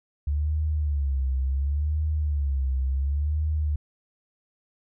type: tone with vibrato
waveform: sine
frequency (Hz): 71.1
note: C#2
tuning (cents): +45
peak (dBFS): -22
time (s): 0.27-3.76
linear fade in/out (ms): 5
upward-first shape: sine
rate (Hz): 0.7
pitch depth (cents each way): 140
effects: none